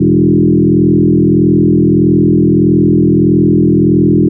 sine tone with frequency modulation, 246.9 Hz, B3, in tune, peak -5 dBFS, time 0-4.29 s, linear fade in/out 10 ms, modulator 41.6 Hz, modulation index 2.8, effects none

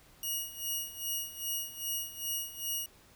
5% pulse tone with tremolo, 2883 Hz, F#7, 46 cents flat, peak -23 dBFS, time 0.23-2.86 s, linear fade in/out 2 ms, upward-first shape sine, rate 2.5 Hz, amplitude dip 80%, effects pink hiss -60 dBFS RMS until 3.15 s

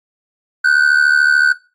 triangle ring-modulated tone, 1502 Hz, F#6, 26 cents sharp, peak -4 dBFS, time 0.64-1.53 s, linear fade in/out 10 ms, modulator 36.8 Hz, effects noise-tail reverb RT60 0.3 s tail -18 dB re dry + MP3 48 kbps

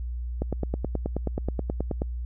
click train, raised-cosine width 2 ms, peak -14 dBFS, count 16, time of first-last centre 0.42-2.019 s, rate 9.38 Hz, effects added 60 Hz sine -29 dBFS peak until 2.25 s

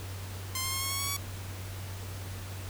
5% pulse tone with pitch steps, 1046.5 / 1059.9 / 1073.4 / 1087.2 / 1101.1 / 1115.2 / 1129.4 Hz, C6 / C6 / C6 / C#6 / C#6 / C#6 / C#6, 0 / +22 / +44 / -34 / -12 / +10 / +32 cents, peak -19 dBFS, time 0.55-1.166 s, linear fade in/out 2 ms, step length 88 ms, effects added 95 Hz sine -38 dBFS peak until 2.69 s + pink hiss -45 dBFS RMS until 2.69 s

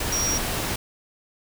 sine tone in noise, 5670 Hz, F8, 25 cents sharp, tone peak -23 dBFS, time 0.12-0.38 s, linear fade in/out 5 ms, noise pink, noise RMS -27 dBFS, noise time 0-0.76 s, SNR +1 dB, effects none

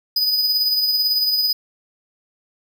square tone with tremolo, 4978 Hz, D#8, in tune, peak -15 dBFS, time 0.16-1.53 s, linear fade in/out 5 ms, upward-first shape sine, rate 18 Hz, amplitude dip 40%, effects none

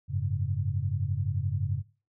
sine chord, F# suspended second, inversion none, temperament just, 92.5 / 104.06 / 138.75 Hz, F#2 / G#2 / C#3, 0 / +4 / +2 cents, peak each -31 dBFS, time 0.08-1.83 s, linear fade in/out 50 ms, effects noise-tail reverb RT60 0.3 s tail -17 dB re dry

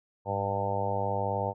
harmonic tone with a mistuned harmonic, 99.3 Hz, G2, 23 cents sharp, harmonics 1 / 2 / 3 / 4 / 5 / 6 / 7 / 8 / 9, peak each -34 / -40 / -45 / -41 / -34 / -35 / -37 / -35 / -34 dBFS, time 0.25-1.54 s, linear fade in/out 50 ms, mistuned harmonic 1, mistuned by +69 cents, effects none

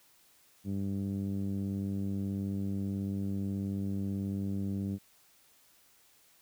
10% pulse tone with low-pass filter, 98.4 Hz, G2, 7 cents sharp, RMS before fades -34 dBFS, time 0.64-4.99 s, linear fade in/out 50 ms, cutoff 210 Hz, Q 1.6, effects white hiss -64 dBFS RMS until 6.41 s

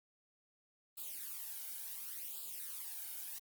blue noise with flanger, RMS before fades -45 dBFS, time 0.97-3.39 s, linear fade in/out 10 ms, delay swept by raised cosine 0.25 to 1.35 ms, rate 0.7 Hz, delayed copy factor +1, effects Opus 32 kbps

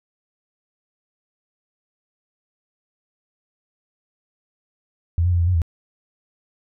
sine tone with pitch steps, 84.6 / 89.1 / 86.9 / 85.1 / 91.3 / 82.6 Hz, E2 / F2 / F2 / F2 / F#2 / E2, +45 / +35 / -8 / -44 / -23 / +4 cents, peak -15 dBFS, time 5.18-5.618 s, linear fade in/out 0 ms, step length 73 ms, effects none

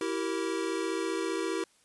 square chord, E diminished, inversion none, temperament equal with one note detuned, 329.6 / 384.6 / 466.2 Hz, E4 / G4 / Bb4, 0 / -33 / 0 cents, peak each -34 / -34 / -37 dBFS, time 0.01-1.64 s, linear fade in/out 2 ms, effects white hiss -65 dBFS RMS until 1.84 s + resampled to 24000 Hz

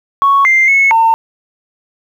sine tone with pitch steps, 1110 / 2093 / 2194 / 905 Hz, C#6 / C7 / C#7 / A5, +2 / 0 / -18 / +48 cents, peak -5 dBFS, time 0.22-1.14 s, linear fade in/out 0 ms, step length 230 ms, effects tanh soft clip ceiling -2 dBFS + 7-bit

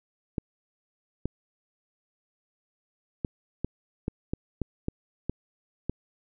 clicks, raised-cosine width 3 ms, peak -15 dBFS, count 10, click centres 0.382 / 1.256 / 3.248 / 3.646 / 4.081 / 4.335 / 4.617 / 4.884 / 5.296 / 5.896 s, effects none

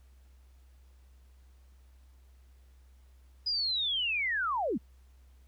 sine linear sweep, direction down, 5000 to 172.6 Hz, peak -28 dBFS, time 3.46-4.78 s, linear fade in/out 10 ms, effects added 64 Hz sine -55 dBFS peak until 5.47 s + pink hiss -71 dBFS RMS until 5.47 s

